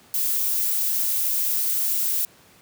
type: noise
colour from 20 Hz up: violet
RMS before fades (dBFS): -23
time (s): 0.14-2.25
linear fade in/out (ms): 2
effects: pink hiss -53 dBFS RMS until 2.61 s + high-pass 100 Hz 12 dB/octave